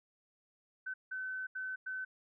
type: tone bursts at uneven times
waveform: sine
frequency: 1521 Hz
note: F#6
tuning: 47 cents sharp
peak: -37 dBFS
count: 4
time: 0.86-0.94 / 1.11-1.47 / 1.55-1.76 / 1.86-2.05 s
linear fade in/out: 10 ms
effects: none